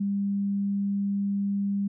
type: tone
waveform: sine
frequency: 199.8 Hz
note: G3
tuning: 33 cents sharp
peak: -24 dBFS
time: 0-1.88 s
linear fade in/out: 10 ms
effects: none